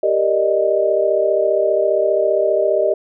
sine chord, Eb major seventh, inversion first, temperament equal with one note detuned, 393.8 / 466.2 / 587.3 / 622.3 Hz, G4 / Bb4 / D5 / Eb5, +8 / 0 / 0 / 0 cents, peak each -19 / -22 / -21 / -16 dBFS, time 0.03-2.94 s, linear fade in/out 5 ms, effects none

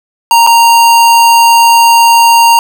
square tone with dropouts, 929 Hz, A#5, 6 cents flat, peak -3 dBFS, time 0.31-2.59 s, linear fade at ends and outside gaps 1 ms, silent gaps 0.466-0.472 s, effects none

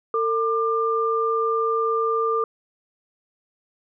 sine tone pair together, 451.1 / 1194.6 Hz, A4 / D6, +43 / +29 cents, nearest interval octave + perfect fourth, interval 1686 cents, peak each -22 dBFS, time 0.14-2.44 s, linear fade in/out 2 ms, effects none

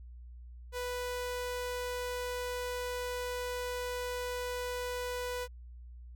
sawtooth tone, 493.9 Hz, B4, in tune, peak -31 dBFS, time 0.72-5.48 s, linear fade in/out 50 ms, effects added 60 Hz sine -46 dBFS peak until 6.15 s

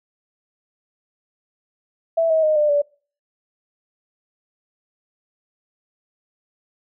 sine tone with pitch steps, 659.3 / 638.3 / 618 / 598.3 / 579.3 Hz, E5 / D#5 / D#5 / D5 / D5, 0 / +44 / -12 / +32 / -24 cents, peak -14 dBFS, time 2.17-2.82 s, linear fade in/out 10 ms, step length 130 ms, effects noise-tail reverb RT60 0.4 s tail -23 dB re dry

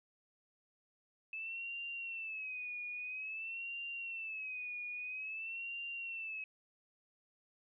sine tone with vibrato, 2607 Hz, E7, 20 cents flat, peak -40 dBFS, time 1.33-6.44 s, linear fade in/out 2 ms, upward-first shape sine, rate 0.5 Hz, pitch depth 110 cents each way, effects none

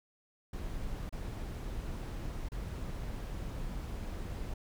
brown noise with dropouts, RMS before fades -39 dBFS, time 0.53-4.54 s, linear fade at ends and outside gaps 5 ms, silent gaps 1.094-1.125 / 2.487-2.518 s, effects none

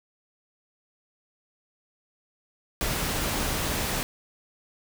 pink noise, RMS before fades -28 dBFS, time 2.81-4.03 s, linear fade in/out 0 ms, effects none

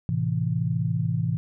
sine chord, A minor, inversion none, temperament equal, 110 / 130.81 / 164.81 Hz, A2 / C3 / E3, 0 / 0 / 0 cents, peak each -27 / -27 / -26 dBFS, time 0.09-1.37 s, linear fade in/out 0 ms, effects none

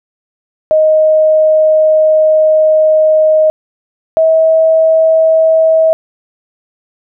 sine tone pair in turn, 624 / 642.7 Hz, D#5 / E5, +5 / -44 cents, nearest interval minor second, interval 51 cents, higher second, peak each -5 dBFS, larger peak neither, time 0.71-3.5 / 4.17-5.93 s, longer first, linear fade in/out 0 ms, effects none

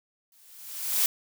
blue noise with exponential growth, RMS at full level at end -21 dBFS, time 0.32-1.06 s, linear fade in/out 2 ms, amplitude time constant 160 ms, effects none

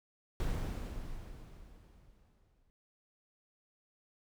brown noise with exponential decay, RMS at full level -32 dBFS, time 0.4-2.7 s, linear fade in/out 0 ms, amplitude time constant 500 ms, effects none

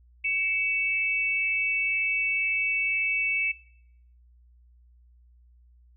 sine tone pair together, 2249 / 2637 Hz, C#7 / E7, +24 / 0 cents, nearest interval minor third, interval 276 cents, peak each -27 dBFS, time 0.24-3.52 s, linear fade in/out 10 ms, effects noise-tail reverb RT60 0.7 s tail -19 dB re dry + added 60 Hz sine -54 dBFS peak until 5.96 s

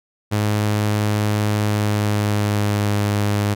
sawtooth tone with pitch glide, 105.1 to 103 Hz, G#2 to G#2, +21 to -14 cents, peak -13 dBFS, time 0.31-3.55 s, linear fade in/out 20 ms, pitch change -35 cents, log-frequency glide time 1.57-2.97 s, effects none

